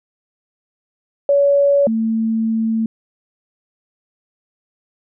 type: tone pair in turn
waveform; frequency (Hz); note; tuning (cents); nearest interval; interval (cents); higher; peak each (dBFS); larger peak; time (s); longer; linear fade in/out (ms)
sine; 565 / 223.7; C#5 / A3; +33 / +29; octave + major third; 1604; first; -10 / -15; first; 1.29-1.87 / 1.87-2.86; second; 2
effects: none